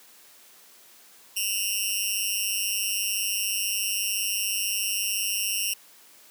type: tone with amplitude modulation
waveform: 10% pulse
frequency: 2794 Hz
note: F7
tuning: in tune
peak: -12 dBFS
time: 1.36-5.74 s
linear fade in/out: 10 ms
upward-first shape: sine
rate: 203 Hz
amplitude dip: 100%
effects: white hiss -53 dBFS RMS until 6.3 s + high-pass 200 Hz 12 dB/octave